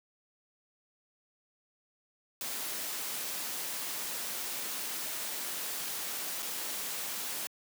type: noise with dropouts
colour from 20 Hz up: white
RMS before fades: -37 dBFS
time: 2.41-7.47 s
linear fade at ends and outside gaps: 1 ms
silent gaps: 6.423-6.427 s
effects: high-pass 200 Hz 12 dB/octave